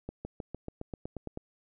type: accelerating click train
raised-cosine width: 2 ms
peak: -24 dBFS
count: 11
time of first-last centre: 0.09-1.374 s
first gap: 160 ms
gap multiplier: 0.95
effects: none